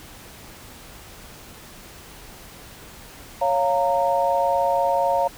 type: chord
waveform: sine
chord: Bb minor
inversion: first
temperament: equal with one note detuned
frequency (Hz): 554.4 / 698.5 / 922.7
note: Db5 / F5 / Bb5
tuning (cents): 0 / 0 / -18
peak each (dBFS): -22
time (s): 3.41-5.28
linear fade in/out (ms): 10
effects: pink hiss -43 dBFS RMS until 5.37 s